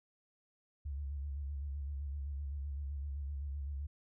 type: tone with vibrato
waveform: sine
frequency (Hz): 70.6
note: C#2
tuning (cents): +32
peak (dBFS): -37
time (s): 0.85-3.87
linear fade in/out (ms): 10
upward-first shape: square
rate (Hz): 7.8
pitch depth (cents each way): 55
effects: none